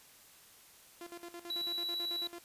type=tone with tremolo; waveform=sawtooth; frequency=345 Hz; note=F4; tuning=21 cents flat; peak=-40 dBFS; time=1.01-2.39 s; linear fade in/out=2 ms; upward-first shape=square; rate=9.1 Hz; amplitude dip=80%
type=tone; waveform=triangle; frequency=3925 Hz; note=B7; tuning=11 cents flat; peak=-33 dBFS; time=1.5-2.27 s; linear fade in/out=2 ms
effects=white hiss -59 dBFS RMS until 2.44 s + resampled to 32000 Hz